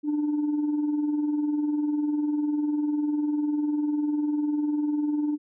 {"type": "tone with tremolo", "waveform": "sine", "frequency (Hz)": 297, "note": "D4", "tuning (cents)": 20, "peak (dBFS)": -19, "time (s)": [0.03, 5.38], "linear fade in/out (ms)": 50, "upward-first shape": "sine", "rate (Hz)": 20, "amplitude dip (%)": 50, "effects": ["tanh soft clip ceiling -20 dBFS"]}